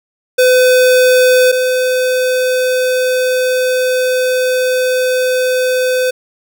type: tone pair in turn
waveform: square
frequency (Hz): 506 / 507.8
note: B4 / B4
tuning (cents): +42 / +48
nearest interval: unison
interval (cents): 6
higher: second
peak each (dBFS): -7 / -12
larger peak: first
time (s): 0.38-1.52 / 1.52-6.11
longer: second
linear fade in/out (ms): 10
effects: none